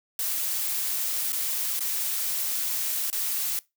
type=noise with dropouts; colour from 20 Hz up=blue; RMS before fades=-28 dBFS; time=0.19-3.59 s; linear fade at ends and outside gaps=1 ms; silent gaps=1.322-1.329 / 1.793-1.806 / 3.101-3.128 s; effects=noise-tail reverb RT60 0.2 s tail -21 dB re dry